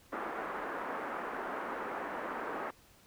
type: band-pass noise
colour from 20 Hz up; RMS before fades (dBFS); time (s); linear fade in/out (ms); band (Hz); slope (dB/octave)
white; -39; 0.12-2.71; 10; 240 to 1500; 24
effects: pink hiss -62 dBFS RMS until 3.06 s